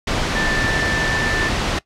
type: tone in noise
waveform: sine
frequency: 1769 Hz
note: A6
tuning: 9 cents sharp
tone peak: -21 dBFS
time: 0.35-1.49 s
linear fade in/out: 5 ms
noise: pink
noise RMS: -20 dBFS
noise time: 0.07-1.79 s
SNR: -4 dB
effects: noise-tail reverb RT60 0.1 s tail -19 dB re dry + low-pass 5000 Hz 12 dB/octave